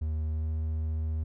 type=tone with pitch glide; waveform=triangle; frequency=77.78 to 78.73 Hz; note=D#2 to D#2; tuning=0 to +21 cents; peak=-26 dBFS; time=0.01-1.24 s; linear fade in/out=10 ms; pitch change=+21 cents; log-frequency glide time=0.3-0.48 s; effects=none